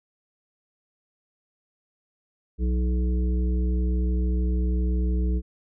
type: harmonic tone with a mistuned harmonic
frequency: 61.5 Hz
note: B1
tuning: 7 cents flat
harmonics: 1 / 3 / 5 / 7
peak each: -21 / -31 / -35 / -38 dBFS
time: 2.58-5.42 s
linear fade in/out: 50 ms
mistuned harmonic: 5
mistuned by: +72 cents
effects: none